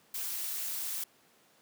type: noise with amplitude modulation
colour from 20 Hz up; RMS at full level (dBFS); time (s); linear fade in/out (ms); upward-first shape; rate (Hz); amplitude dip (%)
blue; -33; 0.14-1.04; 5; sine; 250; 70
effects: pink hiss -64 dBFS RMS until 1.61 s + high-pass 200 Hz 12 dB/octave